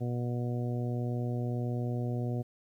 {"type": "harmonic tone", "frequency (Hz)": 121.5, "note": "B2", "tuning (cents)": -28, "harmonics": [1, 2, 3, 4, 5, 6], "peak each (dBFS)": [-31, -37, -41, -43, -45, -47], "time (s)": [0, 2.43], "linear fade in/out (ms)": 20, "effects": ["11-bit"]}